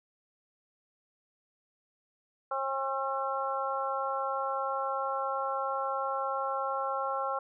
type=harmonic tone; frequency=269.7 Hz; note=C#4; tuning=47 cents flat; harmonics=2 / 3 / 4 / 5; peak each=-35 / -35 / -35 / -35 dBFS; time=2.51-7.39 s; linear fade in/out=5 ms; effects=none